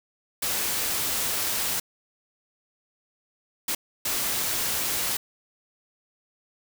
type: noise bursts at uneven times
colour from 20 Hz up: white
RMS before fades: -27 dBFS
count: 3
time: 0.42-1.8 / 3.68-3.75 / 4.05-5.17 s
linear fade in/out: 5 ms
effects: none